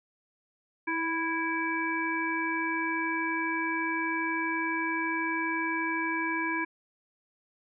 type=harmonic tone with a mistuned harmonic; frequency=329.6 Hz; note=E4; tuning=in tune; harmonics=1 / 3 / 5 / 7; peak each=-33 / -33 / -33 / -33 dBFS; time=0.87-6.65 s; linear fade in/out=10 ms; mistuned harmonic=1; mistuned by=-23 cents; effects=none